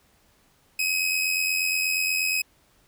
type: tone with amplitude modulation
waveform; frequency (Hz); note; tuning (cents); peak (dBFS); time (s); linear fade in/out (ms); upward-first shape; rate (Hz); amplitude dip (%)
sawtooth; 2538; D#7; +34; -17; 0.79-2.42; 5; sine; 88.4; 50
effects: pink hiss -62 dBFS RMS until 2.87 s